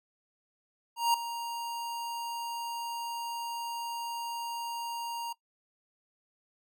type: tone with ADSR envelope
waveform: square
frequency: 936 Hz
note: A#5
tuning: 7 cents sharp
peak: -22 dBFS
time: 0.96-5.33 s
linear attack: 180 ms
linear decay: 4 ms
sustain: -13 dB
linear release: 8 ms
effects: noise-tail reverb RT60 0.1 s tail -20 dB re dry